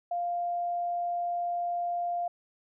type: tone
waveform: sine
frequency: 698.5 Hz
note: F5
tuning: in tune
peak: -28 dBFS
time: 0.11-2.28 s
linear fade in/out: 5 ms
effects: none